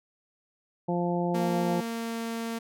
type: harmonic tone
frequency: 174.61 Hz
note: F3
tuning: in tune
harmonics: 1 / 2 / 3 / 4 / 5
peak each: -28 / -31 / -33 / -34 / -35 dBFS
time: 0.88-1.81 s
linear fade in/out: 10 ms
type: tone with pitch glide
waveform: sawtooth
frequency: 230.4 to 228.9 Hz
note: A#3 to A#3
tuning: -20 to -31 cents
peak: -27 dBFS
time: 1.34-2.59 s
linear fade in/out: 10 ms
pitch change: -11 cents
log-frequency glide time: 1.74-2.21 s
effects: none